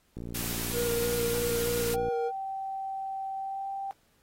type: click train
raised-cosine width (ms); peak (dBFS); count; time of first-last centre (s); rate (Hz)
3; -26; 113; 0.17-2.085; 58.5
type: noise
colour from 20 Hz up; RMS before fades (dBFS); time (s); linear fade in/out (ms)
white; -35; 0.34-1.95; 10
type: tone with vibrato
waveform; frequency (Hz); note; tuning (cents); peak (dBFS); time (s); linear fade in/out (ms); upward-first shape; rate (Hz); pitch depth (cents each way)
triangle; 473.9; A#4; +28; -26; 0.72-2.32; 50; square; 3.2; 14
type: tone with pitch glide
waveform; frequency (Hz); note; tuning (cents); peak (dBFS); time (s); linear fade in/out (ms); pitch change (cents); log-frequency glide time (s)
sine; 775 to 784; G5 to G5; -20 to 0; -32; 1.94-3.91; 0; +20; 3.37-3.69
effects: pink hiss -68 dBFS RMS until 4.22 s + AAC 48 kbps